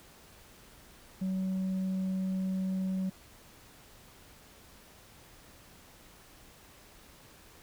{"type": "tone with tanh clipping", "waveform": "sine", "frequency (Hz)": 188.5, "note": "F#3", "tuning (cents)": 32, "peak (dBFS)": -30, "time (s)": [1.21, 3.1], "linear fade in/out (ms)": 10, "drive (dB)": 2, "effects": ["pink hiss -56 dBFS RMS until 7.62 s"]}